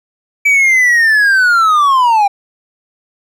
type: linear sweep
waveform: triangle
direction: down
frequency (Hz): 2310 to 784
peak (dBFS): -5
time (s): 0.45-2.28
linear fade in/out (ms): 10
effects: none